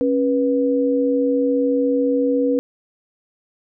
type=tone pair together; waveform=sine; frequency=274.1 / 488.1 Hz; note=C#4 / B4; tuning=-19 / -20 cents; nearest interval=minor seventh; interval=999 cents; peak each=-18 dBFS; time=0.01-2.59 s; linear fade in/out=0 ms; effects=none